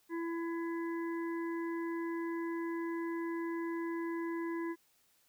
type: harmonic tone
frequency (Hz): 334.8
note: E4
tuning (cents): +27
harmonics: 1 / 3 / 5 / 6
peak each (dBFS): -35 / -45 / -49 / -51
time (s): 0.09-4.76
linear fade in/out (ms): 50
effects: white hiss -71 dBFS RMS until 5.28 s